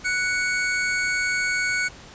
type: tone pair together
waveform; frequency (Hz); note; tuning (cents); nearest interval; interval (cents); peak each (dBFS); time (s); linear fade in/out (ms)
square; 1480 / 2229; F#6 / C#7; 0 / +9; perfect fifth; 709; -25; 0.04-1.89; 20
effects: pink hiss -44 dBFS RMS until 2.14 s + resampled to 16000 Hz